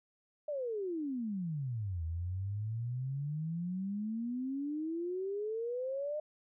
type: exponential two-way sweep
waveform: sine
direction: down then up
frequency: 613 to 79.9 to 613 Hz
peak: -34 dBFS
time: 0.48-6.2 s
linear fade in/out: 5 ms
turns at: 2.04 s
effects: none